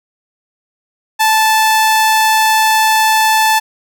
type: tone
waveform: sawtooth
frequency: 876 Hz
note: A5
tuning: 8 cents flat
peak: -5 dBFS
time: 1.19-3.6 s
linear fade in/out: 20 ms
effects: none